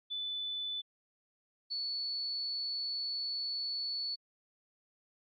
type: tone pair in turn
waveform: sine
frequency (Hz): 3496 / 4435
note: A7 / C#8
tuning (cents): -12 / 0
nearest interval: major third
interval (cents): 412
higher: second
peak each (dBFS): -35 / -34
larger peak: second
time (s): 0.1-0.82 / 1.7-4.16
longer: second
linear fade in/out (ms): 20
effects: AAC 64 kbps